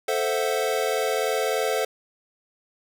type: chord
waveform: square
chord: F# half-diminished seventh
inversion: first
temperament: equal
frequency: 440 / 523.3 / 659.3 / 740 Hz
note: A4 / C5 / E5 / F#5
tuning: 0 / 0 / 0 / 0 cents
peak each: -27 / -28 / -30 / -31 dBFS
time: 0.08-1.85 s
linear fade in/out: 5 ms
effects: none